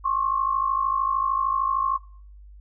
sine tone pair together, 1069.8 / 1123 Hz, C6 / C#6, +38 / +22 cents, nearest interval minor second, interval 84 cents, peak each -22 / -25 dBFS, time 0.04-1.98 s, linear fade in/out 20 ms, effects noise-tail reverb RT60 0.5 s tail -19 dB re dry + added 50 Hz sine -43 dBFS peak until 2.6 s

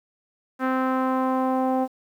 sawtooth tone with low-pass filter sweep, 260 Hz, C4, 11 cents flat, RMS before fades -23 dBFS, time 0.59-1.88 s, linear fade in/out 50 ms, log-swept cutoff 1500 to 760 Hz, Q 2.5, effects 9-bit

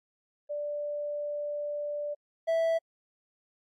sine / triangle tone pair in turn, 587.3 / 657.3 Hz, D5 / E5, 0 / -5 cents, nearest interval major second, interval 195 cents, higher second, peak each -31 / -22 dBFS, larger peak second, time 0.49-2.15 / 2.47-2.79 s, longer first, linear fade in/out 20 ms, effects AAC 64 kbps

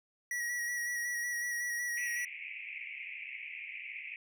square tone with vibrato, 1920 Hz, B6, 49 cents flat, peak -34 dBFS, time 0.31-2.25 s, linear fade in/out 2 ms, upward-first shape square, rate 5.4 Hz, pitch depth 21 cents each way
pink band-pass noise, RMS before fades -44 dBFS, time 1.97-4.16 s, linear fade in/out 2 ms, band 2100 to 2600 Hz, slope 96 dB/octave
effects none

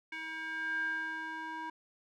square tone with band-pass filter sweep, 320 Hz, D#4, 49 cents sharp, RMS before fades -38 dBFS, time 0.12-1.7 s, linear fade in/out 5 ms, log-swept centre 2000 to 1200 Hz, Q 8.7, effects none

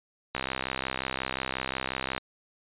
click train, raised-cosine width 0.3 ms, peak -13 dBFS, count 121, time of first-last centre 0.35-2.179 s, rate 65.6 Hz, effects resampled to 8000 Hz

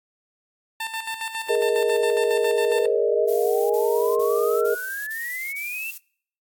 15% pulse tone with tremolo, 894 Hz, A5, 27 cents sharp, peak -20 dBFS, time 0.8-2.86 s, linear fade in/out 5 ms, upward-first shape square, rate 7.3 Hz, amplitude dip 60%
sine chord, Ab suspended second, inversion none, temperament equal with one note detuned, 415.3 / 466.2 / 625.5 Hz, Ab4 / Bb4 / Eb5, 0 / 0 / +9 cents, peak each -22 / -21 / -27 dBFS, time 1.49-4.75 s, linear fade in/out 10 ms
sine exponential sweep, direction up, 474.3 to 2722 Hz, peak -28 dBFS, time 2.7-5.91 s, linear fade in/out 10 ms
violet noise bursts, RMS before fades -36 dBFS, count 6, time 3.28-5.98 s, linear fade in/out 5 ms, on 420 ms, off 36 ms
effects noise-tail reverb RT60 0.6 s tail -25 dB re dry + AAC 64 kbps

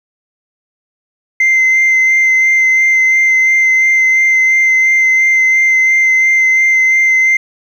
sine tone with vibrato, 2076 Hz, C7, 14 cents flat, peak -5 dBFS, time 1.4-7.37 s, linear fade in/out 5 ms, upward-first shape sine, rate 2.9 Hz, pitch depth 14 cents each way, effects tanh soft clip ceiling -5 dBFS + 7-bit

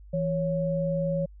sine tone pair together, 165.3 / 554.4 Hz, E3 / C#5, +5 / 0 cents, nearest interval octave + major sixth, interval 2095 cents, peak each -27 dBFS, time 0.13-1.26 s, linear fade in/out 10 ms, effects added 50 Hz sine -45 dBFS peak until 1.4 s

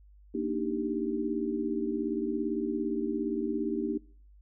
sine chord, Eb major seventh, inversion second, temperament equal, 233.1 / 293.7 / 311.1 / 392 Hz, Bb3 / D4 / Eb4 / G4, 0 / 0 / 0 / 0 cents, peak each -34 dBFS, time 0.34-3.98 s, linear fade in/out 10 ms, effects noise-tail reverb RT60 0.5 s tail -24 dB re dry + added 50 Hz sine -53 dBFS peak until 4.41 s

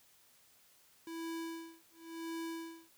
square tone with tremolo, 329.6 Hz, E4, in tune, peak -39 dBFS, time 1.07-2.9 s, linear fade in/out 2 ms, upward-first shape sine, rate 0.94 Hz, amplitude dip 100%, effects white hiss -66 dBFS RMS until 2.97 s

